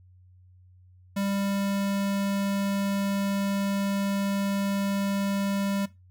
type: tone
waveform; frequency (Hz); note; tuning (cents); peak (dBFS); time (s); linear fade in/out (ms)
square; 198.3; G3; +20; -26; 1.16-5.86; 10
effects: noise-tail reverb RT60 0.2 s tail -18 dB re dry + added 91 Hz sine -52 dBFS peak until 6.1 s